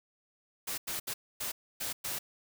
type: noise bursts at uneven times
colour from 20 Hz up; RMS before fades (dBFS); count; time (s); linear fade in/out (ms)
white; -36; 6; 0.67-0.78 / 0.87-1 / 1.07-1.14 / 1.4-1.52 / 1.8-1.93 / 2.04-2.19; 10
effects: none